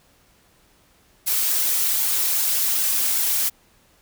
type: noise with flanger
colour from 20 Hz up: blue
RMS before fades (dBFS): -21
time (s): 1.26-3.5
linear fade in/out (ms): 20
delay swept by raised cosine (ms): 1.6 to 5.9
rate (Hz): 2.6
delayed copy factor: -1
effects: pink hiss -58 dBFS RMS until 4.01 s